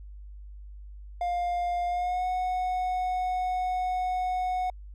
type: tone with pitch glide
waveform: triangle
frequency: 705 to 734.1 Hz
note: F5 to F#5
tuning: +16 to -14 cents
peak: -24 dBFS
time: 1.21-4.7 s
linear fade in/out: 2 ms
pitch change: +70 cents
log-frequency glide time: 1.87-2.27 s
effects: added 50 Hz sine -41 dBFS peak until 4.94 s